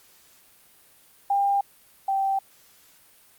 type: tone pair in turn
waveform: sine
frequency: 799 / 779.8 Hz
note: G5 / G5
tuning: +33 / -9 cents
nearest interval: unison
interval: 42 cents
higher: first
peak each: -19 / -21 dBFS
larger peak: first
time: 1.3-1.61 / 2.08-2.39 s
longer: neither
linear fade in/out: 5 ms
effects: white hiss -56 dBFS RMS until 3.38 s + Opus 48 kbps